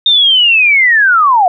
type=linear sweep; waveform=sine; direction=down; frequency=3682 to 686 Hz; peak=-5 dBFS; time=0.06-1.48 s; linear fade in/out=2 ms; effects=none